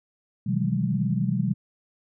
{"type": "tone cluster", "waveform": "sine", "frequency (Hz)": [127.2, 152.7, 163.3, 189.8, 207.9], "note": ["C3", "D#3", "E3", "F#3", "G#3"], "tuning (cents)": [-48, -32, -16, 44, 2], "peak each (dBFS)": [-27, -32, -29, -26, -30], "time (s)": [0.46, 1.54], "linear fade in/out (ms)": 10, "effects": []}